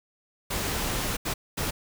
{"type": "noise bursts at uneven times", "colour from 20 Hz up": "pink", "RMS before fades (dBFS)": -29, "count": 3, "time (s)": [[0.5, 1.17], [1.25, 1.34], [1.57, 1.71]], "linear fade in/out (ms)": 10, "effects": []}